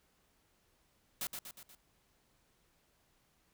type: noise with echo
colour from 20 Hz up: white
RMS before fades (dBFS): -38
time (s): 1.21-1.27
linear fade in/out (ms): 2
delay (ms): 120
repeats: 4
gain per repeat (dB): -5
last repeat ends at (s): 1.75
effects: pink hiss -73 dBFS RMS until 3.53 s